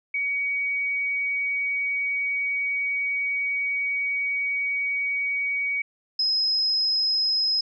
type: tone pair in turn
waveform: sine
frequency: 2255 / 5109 Hz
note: C#7 / D#8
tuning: +29 / +45 cents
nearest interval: octave + major second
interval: 1416 cents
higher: second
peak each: -23 / -20 dBFS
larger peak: second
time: 0.14-5.82 / 6.19-7.61 s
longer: first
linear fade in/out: 5 ms
effects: none